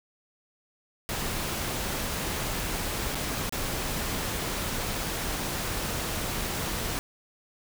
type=noise with dropouts; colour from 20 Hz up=pink; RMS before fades=-31 dBFS; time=1.09-6.99 s; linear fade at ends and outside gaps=0 ms; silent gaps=3.147-3.154 / 3.494-3.524 s; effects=none